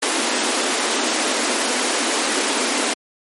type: high-pass noise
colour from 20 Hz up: pink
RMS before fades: -20 dBFS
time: 0.02-2.94 s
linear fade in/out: 10 ms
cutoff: 230 Hz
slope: 96 dB/octave
effects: MP3 48 kbps